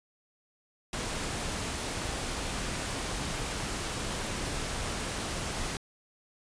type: noise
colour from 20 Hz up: pink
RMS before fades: -34 dBFS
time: 0.93-5.77 s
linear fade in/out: 2 ms
effects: resampled to 22050 Hz